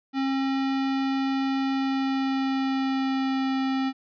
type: tone with pitch glide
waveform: square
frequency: 269.3 to 265.7 Hz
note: C#4 to C4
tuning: -50 to +27 cents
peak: -24 dBFS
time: 0.13-3.93 s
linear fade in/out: 50 ms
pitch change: -23 cents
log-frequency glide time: 1.69-3.6 s
effects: resampled to 11025 Hz